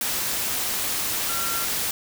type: tone in noise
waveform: sine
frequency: 1368 Hz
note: F6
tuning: 36 cents flat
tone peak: -31 dBFS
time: 1.29-1.65 s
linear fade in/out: 2 ms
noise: white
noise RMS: -26 dBFS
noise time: 0.01-1.91 s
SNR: -8 dB
effects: none